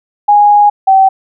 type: tone pair in turn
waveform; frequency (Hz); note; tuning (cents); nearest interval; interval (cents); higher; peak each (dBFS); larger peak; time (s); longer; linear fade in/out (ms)
sine; 826 / 769.8; G#5 / G5; -10 / -32; minor second; 122; first; -3; neither; 0.28-0.7 / 0.87-1.09; first; 10
effects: none